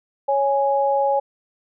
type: tone pair together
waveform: sine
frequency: 554.4 / 830.6 Hz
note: C#5 / G#5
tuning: 0 / 0 cents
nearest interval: perfect fifth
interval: 700 cents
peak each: -19 dBFS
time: 0.28-1.2 s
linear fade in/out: 10 ms
effects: none